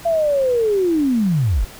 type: linear sweep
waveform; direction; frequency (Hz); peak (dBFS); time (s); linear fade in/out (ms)
sine; down; 684 to 36.71; -14; 0.05-1.65; 10
effects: pink hiss -39 dBFS RMS until 1.79 s